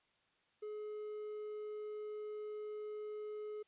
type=tone; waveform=triangle; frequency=423.5 Hz; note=G#4; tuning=34 cents sharp; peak=-40 dBFS; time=0.62-3.63 s; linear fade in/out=10 ms; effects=white hiss -75 dBFS RMS until 3.67 s + resampled to 8000 Hz